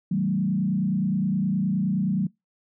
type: tone with frequency modulation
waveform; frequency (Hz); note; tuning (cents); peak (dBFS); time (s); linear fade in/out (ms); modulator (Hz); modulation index
sine; 190.8; G3; -47; -21; 0.11-2.27; 5; 29.6; 1.1
effects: noise-tail reverb RT60 0.2 s tail -26 dB re dry